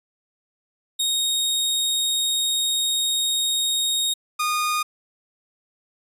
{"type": "tone pair in turn", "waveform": "sawtooth", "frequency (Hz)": [3735, 1226.4], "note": ["A#7", "D#6"], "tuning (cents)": [3, -25], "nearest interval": "octave + perfect fifth", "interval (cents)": 1928, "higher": "first", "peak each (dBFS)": -17, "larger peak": "neither", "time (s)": [[0.99, 4.14], [4.39, 4.83]], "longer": "first", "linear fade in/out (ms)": 10, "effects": ["resampled to 32000 Hz"]}